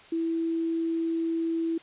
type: tone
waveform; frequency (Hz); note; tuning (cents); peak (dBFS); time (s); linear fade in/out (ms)
sine; 329.6; E4; 0; -25; 0.12-1.78; 5
effects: white hiss -51 dBFS RMS until 1.82 s + resampled to 8000 Hz